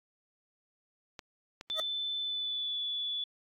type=clicks; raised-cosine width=0.2 ms; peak=-25 dBFS; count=3; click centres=1.192 / 1.611 / 1.7 s
type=tone with pitch glide; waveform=sine; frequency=3520 to 3442 Hz; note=A7 to A7; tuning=0 to -39 cents; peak=-32 dBFS; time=1.7-3.24 s; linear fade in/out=2 ms; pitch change=-39 cents; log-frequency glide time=2.2-2.79 s
type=tone with exponential growth; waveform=25% pulse; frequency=633 Hz; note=D#5; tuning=30 cents sharp; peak=-25 dBFS; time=1.73-1.8 s; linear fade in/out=1 ms; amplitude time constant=15 ms
effects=AAC 64 kbps